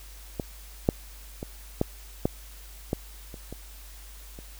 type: clicks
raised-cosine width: 2 ms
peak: -15 / -6 / -20 / -9 / -9 / -12 / -27 / -24 / -29 dBFS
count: 9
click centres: 0.398 / 0.889 / 1.429 / 1.814 / 2.255 / 2.931 / 3.342 / 3.526 / 4.389 s
effects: added 50 Hz sine -44 dBFS peak until 4.59 s + white hiss -50 dBFS RMS until 4.59 s